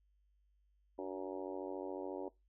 harmonic tone with a mistuned harmonic, 94 Hz, F#2, 28 cents sharp, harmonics 3 / 4 / 5 / 6 / 7 / 8 / 9 / 10, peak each -46 / -44 / -48 / -47 / -52 / -55 / -54 / -54 dBFS, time 0.98-2.29 s, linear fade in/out 10 ms, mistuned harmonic 3, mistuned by +51 cents, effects noise-tail reverb RT60 0.2 s tail -22 dB re dry + added 50 Hz sine -70 dBFS peak until 2.48 s

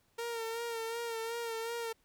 sawtooth tone with vibrato, 460.2 Hz, A#4, 22 cents flat, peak -32 dBFS, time 0.18-1.93 s, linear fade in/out 10 ms, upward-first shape sine, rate 2.7 Hz, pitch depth 41 cents each way, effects pink hiss -72 dBFS RMS until 2.04 s

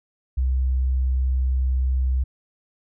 sine tone, 64.5 Hz, C2, 24 cents flat, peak -18 dBFS, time 0.37-2.24 s, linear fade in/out 10 ms, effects none

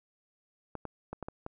clicks, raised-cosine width 1 ms, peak -24 dBFS, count 6, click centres 0.753 / 0.853 / 1.13 / 1.227 / 1.285 / 1.464 s, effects none

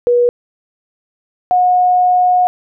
sine tone pair in turn, 484.1 / 725.3 Hz, B4 / F#5, -35 / -35 cents, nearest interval perfect fifth, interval 700 cents, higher second, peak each -8 dBFS, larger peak neither, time 0.07-0.29 / 1.51-2.47 s, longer second, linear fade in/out 0 ms, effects none

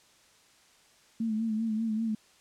sine tone with vibrato, 221.3 Hz, A3, 10 cents sharp, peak -27 dBFS, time 1.2-2.15 s, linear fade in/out 5 ms, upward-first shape sine, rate 5.1 Hz, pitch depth 53 cents each way, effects white hiss -61 dBFS RMS until 2.4 s + low-pass 8000 Hz 12 dB/octave

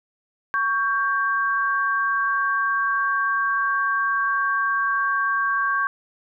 sine tone pair together, 1119 / 1582.5 Hz, C#6 / G6, +16 / +16 cents, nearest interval tritone, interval 600 cents, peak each -22 / -22 dBFS, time 0.54-5.87 s, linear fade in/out 0 ms, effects none

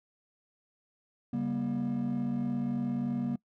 triangle chord, G diminished, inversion second, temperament equal with one note detuned, 138.59 / 196 / 239.1 Hz, Db3 / G3 / Bb3, 0 / 0 / +44 cents, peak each -34 / -33 / -28 dBFS, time 1.33-3.36 s, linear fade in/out 5 ms, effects noise-tail reverb RT60 0.1 s tail -24 dB re dry + tanh soft clip ceiling -22 dBFS

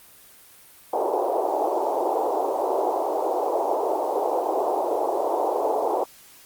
white band-pass noise, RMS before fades -24 dBFS, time 0.93-6.04 s, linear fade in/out 5 ms, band 340 to 900 Hz, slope 48 dB/octave, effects white hiss -50 dBFS RMS until 6.45 s + Opus 32 kbps

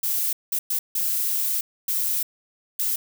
violet noise bursts at uneven times, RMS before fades -24 dBFS, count 6, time 0.03-0.33 / 0.52-0.59 / 0.7-0.79 / 0.95-1.61 / 1.88-2.23 / 2.79-2.96 s, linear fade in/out 5 ms, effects none

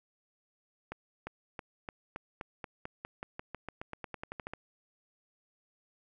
accelerating click train, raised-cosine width 0.5 ms, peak -24 dBFS, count 22, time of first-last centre 0.92-4.536 s, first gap 350 ms, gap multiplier 0.92, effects none

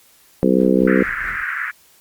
harmonic tone, 64.1 Hz, C2, 35 cents flat, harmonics 3 / 4 / 5 / 6 / 7 / 8, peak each -17 / -18 / -19 / -20 / -20 / -21 dBFS, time 0.43-1.03 s, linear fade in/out 0 ms
brown noise with tremolo, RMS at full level -34 dBFS, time 0.56-1.45 s, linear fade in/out 50 ms, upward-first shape triangle, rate 4.5 Hz, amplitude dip 85%
pink band-pass noise, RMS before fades -24 dBFS, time 0.87-1.71 s, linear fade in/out 5 ms, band 1400 to 2000 Hz, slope 48 dB/octave
effects white hiss -52 dBFS RMS until 2 s + Opus 48 kbps

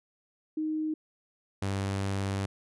sine / sawtooth tone pair in turn, 311.1 / 97.99 Hz, D#4 / G2, 0 / 0 cents, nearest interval octave + minor sixth, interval 2000 cents, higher first, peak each -28 / -25 dBFS, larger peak second, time 0.57-0.94 / 1.62-2.46 s, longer second, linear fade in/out 5 ms, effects resampled to 24000 Hz

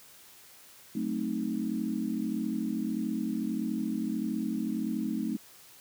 sine chord, F# diminished seventh, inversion none, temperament equal with one note detuned, 186.39 / 220 / 261.6 / 311.1 Hz, F#3 / A3 / C4 / Eb4, +13 / 0 / 0 / 0 cents, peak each -38 / -32 / -35 / -35 dBFS, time 0.95-5.37 s, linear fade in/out 5 ms, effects white hiss -54 dBFS RMS until 5.8 s + high-pass 60 Hz 12 dB/octave

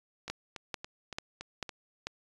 two click trains, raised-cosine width 0.2 ms, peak -23 / -17 dBFS, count 6 / 5, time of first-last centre 0.28-1.692 / 0.3-2.07 s, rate 3.54 / 2.26 Hz, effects resampled to 24000 Hz

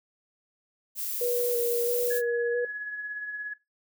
violet noise, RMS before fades -32 dBFS, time 0.95-2.22 s, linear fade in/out 50 ms
sine tone with vibrato, 480 Hz, B4, 49 cents flat, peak -25 dBFS, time 1.21-2.65 s, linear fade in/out 5 ms, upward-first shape square, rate 1.5 Hz, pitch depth 18 cents each way
sine tone with tremolo, 1688 Hz, G#6, 28 cents sharp, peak -30 dBFS, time 2.1-3.54 s, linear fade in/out 10 ms, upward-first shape triangle, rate 17 Hz, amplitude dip 50%
effects noise-tail reverb RT60 0.2 s tail -19 dB re dry

